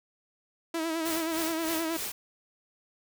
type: tone with vibrato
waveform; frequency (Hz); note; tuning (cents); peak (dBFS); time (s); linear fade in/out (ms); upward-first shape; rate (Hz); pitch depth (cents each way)
sawtooth; 325.4; E4; -22; -25; 0.74-1.97; 5; sine; 9.5; 51
type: noise with tremolo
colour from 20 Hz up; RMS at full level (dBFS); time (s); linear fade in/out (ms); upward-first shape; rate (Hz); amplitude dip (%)
white; -34; 1.05-2.12; 5; sine; 3.3; 80
effects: none